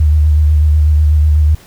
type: tone with vibrato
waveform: sine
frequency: 75.8 Hz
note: D#2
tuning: 45 cents flat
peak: -6 dBFS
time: 0-1.55 s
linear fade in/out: 5 ms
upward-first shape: square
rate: 8.1 Hz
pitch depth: 29 cents each way
effects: pink hiss -42 dBFS RMS until 1.66 s